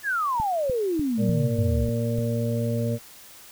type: exponential sweep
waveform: sine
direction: down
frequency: 1760 to 61.74 Hz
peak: -22 dBFS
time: 0.03-1.88 s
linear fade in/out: 50 ms
type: click train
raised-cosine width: 5 ms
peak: -20 dBFS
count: 7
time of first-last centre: 0.4-2.186 s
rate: 3.36 Hz
type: harmonic tone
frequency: 116.54 Hz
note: A#2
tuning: in tune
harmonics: 1 / 2 / 4 / 5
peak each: -25 / -28 / -31 / -32 dBFS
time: 1.17-2.99 s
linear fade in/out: 50 ms
effects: white hiss -47 dBFS RMS until 3.51 s